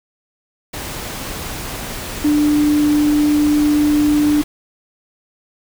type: tone in noise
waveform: sine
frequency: 296.8 Hz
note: D4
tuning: 18 cents sharp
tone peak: -11 dBFS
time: 2.24-4.42 s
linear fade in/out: 10 ms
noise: pink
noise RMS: -27 dBFS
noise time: 0.73-4.44 s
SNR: +13 dB
effects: none